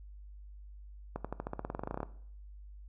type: accelerating click train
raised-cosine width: 1 ms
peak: -22 dBFS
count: 18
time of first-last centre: 1.16-2.031 s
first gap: 86 ms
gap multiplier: 0.93
effects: noise-tail reverb RT60 0.6 s tail -17 dB re dry + added 50 Hz sine -47 dBFS peak until 2.88 s